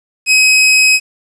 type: tone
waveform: sawtooth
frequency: 2539 Hz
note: D#7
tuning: 34 cents sharp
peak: -3 dBFS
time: 0.26-1 s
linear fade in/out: 50 ms
effects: resampled to 22050 Hz + 7-bit